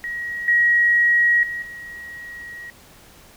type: tone with level steps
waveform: sine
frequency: 1901 Hz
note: A#6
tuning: 33 cents sharp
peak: -25 / -13 / -25 / -33 dBFS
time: 0.04-2.7 s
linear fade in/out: 0 ms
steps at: 0.48 / 1.43 / 1.62 s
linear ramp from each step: 2 ms
effects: pink hiss -48 dBFS RMS until 3.36 s

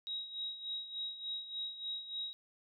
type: tone with tremolo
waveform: sine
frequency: 3813 Hz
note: A#7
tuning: 38 cents sharp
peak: -36 dBFS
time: 0.07-2.33 s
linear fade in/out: 0 ms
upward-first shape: sine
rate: 3.4 Hz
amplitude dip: 70%
effects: none

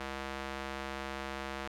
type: tone with band-pass filter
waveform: square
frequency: 67.5 Hz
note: C#2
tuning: 45 cents flat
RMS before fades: -40 dBFS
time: 0-1.68 s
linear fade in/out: 5 ms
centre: 1600 Hz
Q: 0.57
effects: none

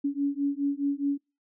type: beating tone pair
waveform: sine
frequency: 280 / 284.8 Hz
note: C#4 / C#4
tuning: +18 / +47 cents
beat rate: 4.8 Hz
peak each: -28 dBFS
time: 0.04-1.18 s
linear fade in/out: 10 ms
effects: noise-tail reverb RT60 0.3 s tail -26 dB re dry

